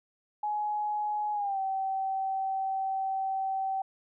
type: tone with pitch glide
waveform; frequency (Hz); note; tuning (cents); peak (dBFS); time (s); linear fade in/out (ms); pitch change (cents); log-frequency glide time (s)
sine; 840 to 770.3; G#5 to G5; +19 to -30; -28; 0.43-3.82; 5; -149; 1.33-1.59
effects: none